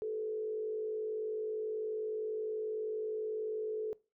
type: tone with frequency modulation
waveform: sine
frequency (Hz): 433.9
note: A4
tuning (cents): -24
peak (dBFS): -34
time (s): 0.02-3.93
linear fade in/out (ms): 0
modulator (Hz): 50.9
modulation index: 0.5
effects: noise-tail reverb RT60 0.3 s tail -22 dB re dry